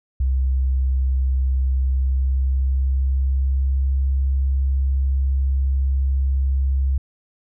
sine tone with pitch glide, 65.41 to 67.13 Hz, C2 to C2, 0 to +45 cents, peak -16 dBFS, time 0.2-6.98 s, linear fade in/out 5 ms, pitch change +45 cents, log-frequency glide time 1.69-4.01 s, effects none

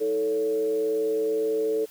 sine tone with frequency modulation, 440.6 Hz, A4, 2 cents sharp, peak -22 dBFS, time 0-1.86 s, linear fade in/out 20 ms, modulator 122 Hz, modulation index 0.5, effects white hiss -51 dBFS RMS until 1.9 s

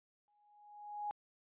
sine tone with exponential growth, 830.6 Hz, G#5, in tune, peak -35 dBFS, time 0.28-1.11 s, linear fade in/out 0 ms, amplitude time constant 180 ms, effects resampled to 8000 Hz

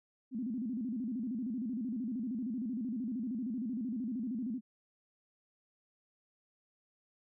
sine tone with vibrato, 237.3 Hz, A#3, 31 cents sharp, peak -34 dBFS, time 0.31-4.61 s, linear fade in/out 50 ms, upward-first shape square, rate 13 Hz, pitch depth 160 cents each way, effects none

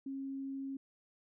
sine tone, 271.3 Hz, C#4, 37 cents flat, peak -38 dBFS, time 0.06-0.77 s, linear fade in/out 5 ms, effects none

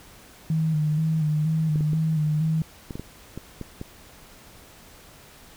sine tone with vibrato, 155.56 Hz, D#3, in tune, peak -20 dBFS, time 0.5-2.62 s, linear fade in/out 2 ms, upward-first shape square, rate 2.1 Hz, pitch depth 39 cents each way
clicks, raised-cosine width 3 ms, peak -20 dBFS, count 9, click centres 1.758 / 1.808 / 1.933 / 2.908 / 2.955 / 2.996 / 3.376 / 3.613 / 3.814 s
effects pink hiss -49 dBFS RMS until 5.56 s

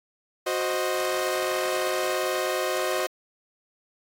sawtooth chord, C diminished, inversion second, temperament equal with one note detuned, 367.7 / 523.3 / 622.3 Hz, Gb4 / C5 / Eb5, -11 / 0 / 0 cents, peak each -25 dBFS, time 0.46-3.07 s, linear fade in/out 10 ms, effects AAC 64 kbps

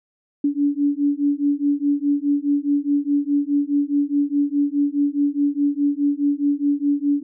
sine beating tone pair, 284.5 / 289.3 Hz, C#4 / D4, +45 / -26 cents, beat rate 4.8 Hz, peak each -20 / -20 dBFS, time 0.44-7.23 s, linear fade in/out 5 ms, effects none

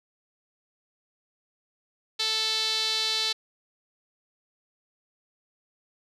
sawtooth tone with band-pass filter, 440 Hz, A4, in tune, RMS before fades -27 dBFS, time 2.19-3.33 s, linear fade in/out 10 ms, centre 4100 Hz, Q 4.6, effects none

